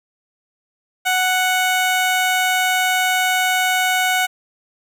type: tone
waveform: 15% pulse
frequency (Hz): 740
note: F#5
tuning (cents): 0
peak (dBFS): -9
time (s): 1.05-4.27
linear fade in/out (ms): 20
effects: none